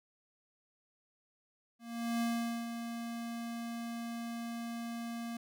square tone with ADSR envelope, 233.1 Hz, A#3, in tune, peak -31 dBFS, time 1.79-5.37 s, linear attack 420 ms, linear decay 450 ms, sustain -8 dB, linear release 4 ms, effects none

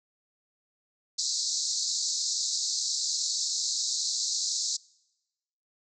pink band-pass noise, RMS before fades -30 dBFS, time 1.18-4.77 s, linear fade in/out 10 ms, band 4000 to 7600 Hz, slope 96 dB/octave, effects noise-tail reverb RT60 1.0 s tail -25 dB re dry

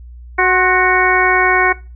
harmonic tone with a mistuned harmonic, 370 Hz, F#4, in tune, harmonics 1 / 2 / 3 / 4 / 5 / 6, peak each -17 / -17 / -17 / -17 / -17 / -17 dBFS, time 0.38-1.73 s, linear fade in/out 10 ms, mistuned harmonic 3, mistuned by -55 cents, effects noise-tail reverb RT60 0.3 s tail -20 dB re dry + added 60 Hz sine -32 dBFS peak until 1.95 s

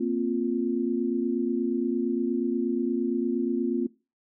sine chord, Bb suspended second, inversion none, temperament equal, 233.1 / 261.6 / 349.2 Hz, Bb3 / C4 / F4, 0 / 0 / 0 cents, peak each -28 dBFS, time 0-3.87 s, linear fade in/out 10 ms, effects noise-tail reverb RT60 0.3 s tail -21 dB re dry

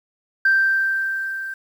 sine tone with level ramp, 1568 Hz, G6, in tune, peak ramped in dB -11 to -27 dBFS, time 0.45-1.54 s, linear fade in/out 5 ms, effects tanh soft clip ceiling -9 dBFS + 8-bit

